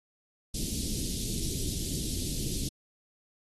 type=band-stop noise; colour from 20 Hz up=pink; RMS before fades=-33 dBFS; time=0.54-2.69 s; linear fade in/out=5 ms; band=340 to 3800 Hz; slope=24 dB/octave; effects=AAC 32 kbps